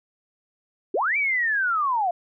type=linear two-way sweep; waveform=sine; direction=up then down; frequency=311.1 to 2349 to 671 Hz; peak=-20 dBFS; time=0.94-2.11 s; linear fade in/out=5 ms; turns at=1.17 s; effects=none